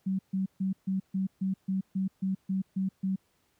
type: tone bursts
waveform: sine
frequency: 190.7 Hz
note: G3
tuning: 47 cents flat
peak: -26 dBFS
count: 12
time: 0.06-3.16 s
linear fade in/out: 10 ms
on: 130 ms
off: 140 ms
effects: pink hiss -71 dBFS RMS until 3.59 s + high-pass 60 Hz 12 dB/octave